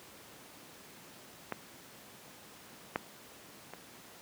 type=clicks; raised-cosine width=0.5 ms; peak=-19 / -15 / -28 dBFS; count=3; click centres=1.523 / 2.959 / 3.736 s; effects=pink hiss -53 dBFS RMS until 4.21 s + high-pass 150 Hz 12 dB/octave